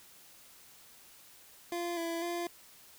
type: tone with pitch steps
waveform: 25% pulse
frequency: 345.6 / 334.6 / 345.4 Hz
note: F4 / E4 / F4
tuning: -18 / +26 / -19 cents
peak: -30 dBFS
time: 1.72-2.47 s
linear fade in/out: 2 ms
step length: 250 ms
effects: white hiss -57 dBFS RMS until 2.98 s